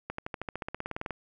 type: accelerating click train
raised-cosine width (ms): 0.5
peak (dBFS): -19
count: 17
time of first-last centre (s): 0.1-1.107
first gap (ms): 84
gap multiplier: 0.96
effects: none